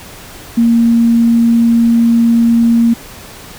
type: tone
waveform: sine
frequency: 232.3 Hz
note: A#3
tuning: 6 cents flat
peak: -6 dBFS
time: 0.57-2.94 s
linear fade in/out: 10 ms
effects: pink hiss -33 dBFS RMS until 3.58 s